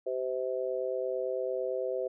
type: harmonic tone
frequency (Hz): 128.9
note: C3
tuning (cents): -26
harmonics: 3 / 4 / 5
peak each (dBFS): -35 / -32 / -37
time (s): 0.06-2.08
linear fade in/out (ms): 10
effects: none